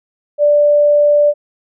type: tone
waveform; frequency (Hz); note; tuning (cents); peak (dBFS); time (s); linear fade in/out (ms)
sine; 587.3; D5; 0; -7; 0.38-1.34; 50
effects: none